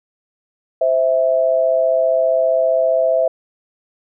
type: tone pair together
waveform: sine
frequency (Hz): 519.9 / 655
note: C5 / E5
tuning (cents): -11 / -11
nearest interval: major third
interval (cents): 400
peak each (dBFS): -17 / -14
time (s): 0.81-3.28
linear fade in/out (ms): 5
effects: none